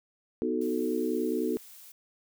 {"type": "chord", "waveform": "sine", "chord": "B dominant seventh", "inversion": "none", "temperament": "equal", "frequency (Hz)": [246.9, 311.1, 370, 440], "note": ["B3", "D#4", "F#4", "A4"], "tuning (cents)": [0, 0, 0, 0], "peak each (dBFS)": -32, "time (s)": [0.42, 1.57], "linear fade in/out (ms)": 0}
{"type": "noise", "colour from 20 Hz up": "blue", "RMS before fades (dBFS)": -50, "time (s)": [0.61, 1.92], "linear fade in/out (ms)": 5}
{"effects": []}